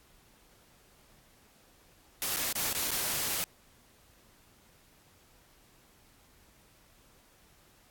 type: noise with dropouts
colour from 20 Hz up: white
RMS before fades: -32 dBFS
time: 2.22-3.44 s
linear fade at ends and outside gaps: 0 ms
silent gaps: 2.362-2.369 / 2.526-2.555 / 2.729-2.749 / 2.907-2.915 s
effects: pink hiss -62 dBFS RMS until 7.9 s + AAC 64 kbps